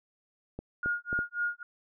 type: clicks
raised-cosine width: 2 ms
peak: -24 dBFS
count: 4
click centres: 0.59 / 0.86 / 1.129 / 1.19 s
type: tone with tremolo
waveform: sine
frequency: 1428 Hz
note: F6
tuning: 38 cents sharp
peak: -26 dBFS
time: 0.83-1.63 s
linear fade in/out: 2 ms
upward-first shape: sine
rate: 3.7 Hz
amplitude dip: 100%
effects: none